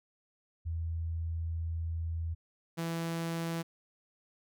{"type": "tone pair in turn", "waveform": ["sine", "sawtooth"], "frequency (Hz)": [82.41, 166.16], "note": ["E2", "E3"], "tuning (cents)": [0, 14], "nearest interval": "octave", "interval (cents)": 1214, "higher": "second", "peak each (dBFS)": [-32, -29], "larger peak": "second", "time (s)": [[0.65, 2.35], [2.77, 3.63]], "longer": "first", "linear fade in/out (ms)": 20, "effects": []}